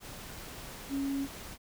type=tone in noise; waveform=sine; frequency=275.5 Hz; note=C#4; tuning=11 cents flat; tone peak=-30 dBFS; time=0.89-1.28 s; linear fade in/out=50 ms; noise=pink; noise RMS=-45 dBFS; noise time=0-1.58 s; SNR=+12 dB; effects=none